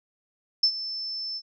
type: tone with ADSR envelope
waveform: sine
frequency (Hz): 5290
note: E8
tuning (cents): +5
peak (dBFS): -15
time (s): 0.63-1.42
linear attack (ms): 5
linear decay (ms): 74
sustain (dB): -15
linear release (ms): 55
effects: none